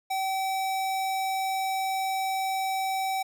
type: tone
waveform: square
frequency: 767 Hz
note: G5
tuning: 38 cents flat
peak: -27 dBFS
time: 0.1-3.23 s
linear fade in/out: 10 ms
effects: none